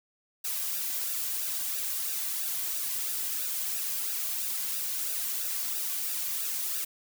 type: noise with flanger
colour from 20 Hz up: blue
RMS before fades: -32 dBFS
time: 0.44-6.85 s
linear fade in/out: 10 ms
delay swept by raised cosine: 0.92 to 2.32 ms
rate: 3 Hz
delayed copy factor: -0.65
effects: none